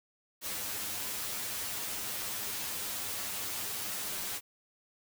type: noise with comb filter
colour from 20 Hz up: white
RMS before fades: -37 dBFS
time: 0.41-4.41 s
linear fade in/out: 50 ms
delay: 9.7 ms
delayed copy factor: +0.85
effects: none